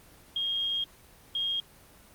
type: tone pair in turn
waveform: sine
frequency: 3244 / 3244 Hz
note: G#7 / G#7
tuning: -41 / -41 cents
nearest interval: unison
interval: 0 cents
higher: neither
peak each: -27 dBFS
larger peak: neither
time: 0.36-0.84 / 1.35-1.6 s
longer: first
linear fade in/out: 2 ms
effects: pink hiss -55 dBFS RMS until 2.14 s + Opus 24 kbps